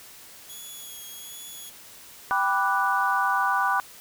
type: tone with vibrato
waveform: 5% pulse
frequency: 3352 Hz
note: G#7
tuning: 15 cents sharp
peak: -32 dBFS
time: 0.49-1.7 s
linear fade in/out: 10 ms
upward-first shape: sine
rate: 1.3 Hz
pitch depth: 27 cents each way
type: chord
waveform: sine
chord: G major seventh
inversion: none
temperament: equal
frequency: 784 / 987.8 / 1174.7 / 1480 Hz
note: G5 / B5 / D6 / F#6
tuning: 0 / 0 / 0 / 0 cents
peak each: -27 / -26 / -26 / -26 dBFS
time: 2.31-3.8 s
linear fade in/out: 0 ms
effects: white hiss -47 dBFS RMS until 4 s